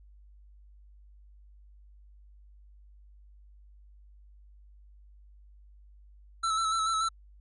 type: tone with vibrato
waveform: square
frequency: 1318.5 Hz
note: E6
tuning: in tune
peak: -27 dBFS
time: 6.43-7.09 s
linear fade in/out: 10 ms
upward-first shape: square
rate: 6.9 Hz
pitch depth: 26 cents each way
effects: added 50 Hz sine -52 dBFS peak until 7.4 s + resampled to 24000 Hz